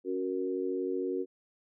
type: chord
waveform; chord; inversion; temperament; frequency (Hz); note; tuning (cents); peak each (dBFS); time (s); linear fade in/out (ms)
sine; F# major; second; equal; 277.2 / 370 / 466.2; C#4 / F#4 / A#4; 0 / 0 / 0; -36 / -32 / -36; 0.04-1.26; 50
effects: none